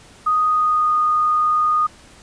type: tone with pitch glide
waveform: sine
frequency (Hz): 1244.5 to 1231.6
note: D#6 to D#6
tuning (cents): 0 to -18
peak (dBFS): -14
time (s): 0.26-1.87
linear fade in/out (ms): 10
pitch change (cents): -18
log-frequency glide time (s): 0.46-0.95
effects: pink hiss -46 dBFS RMS until 2.22 s + resampled to 22050 Hz